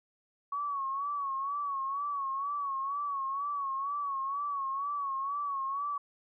sine tone with vibrato, 1117 Hz, C#6, 13 cents sharp, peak -31 dBFS, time 0.52-5.98 s, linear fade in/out 5 ms, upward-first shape sine, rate 2.1 Hz, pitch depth 70 cents each way, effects none

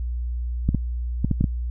clicks, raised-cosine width 5 ms, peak -7 dBFS, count 6, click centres 0.69 / 0.747 / 1.246 / 1.313 / 1.41 / 1.442 s, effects added 60 Hz sine -24 dBFS peak until 1.7 s

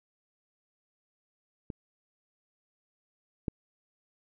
clicks, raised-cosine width 3 ms, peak -24 / -17 dBFS, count 2, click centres 1.702 / 3.482 s, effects none

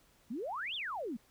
sine exponential two-way sweep, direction up then down, 205.1 to 3673 to 205.1 Hz, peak -36 dBFS, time 0.3-1.17 s, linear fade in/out 10 ms, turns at 0.75 s, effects pink hiss -67 dBFS RMS until 1.3 s

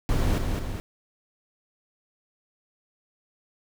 brown noise with echo, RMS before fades -23 dBFS, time 0.09-0.38 s, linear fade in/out 0 ms, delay 210 ms, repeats 2, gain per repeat -4 dB, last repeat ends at 0.8 s, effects none

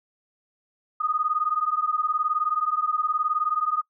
sine beating tone pair, 1229 / 1248 Hz, D#6 / D#6, -22 / +5 cents, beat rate 19 Hz, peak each -25 dBFS, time 1-3.82 s, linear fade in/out 10 ms, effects noise-tail reverb RT60 0.1 s tail -22 dB re dry

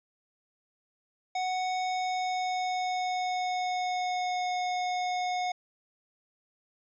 square tone with pitch glide, 740 to 726.9 Hz, F#5 to F#5, 0 to -31 cents, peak -29 dBFS, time 1.35-5.52 s, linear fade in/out 5 ms, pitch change -31 cents, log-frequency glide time 1.78-4.51 s, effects resampled to 16000 Hz

